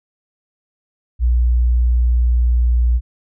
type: tone with pitch glide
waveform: sine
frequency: 60.2 to 59.85 Hz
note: B1 to A#1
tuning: -44 to +46 cents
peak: -11 dBFS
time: 1.19-3.01 s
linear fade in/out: 50 ms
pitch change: -10 cents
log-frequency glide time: 2.03-2.89 s
effects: none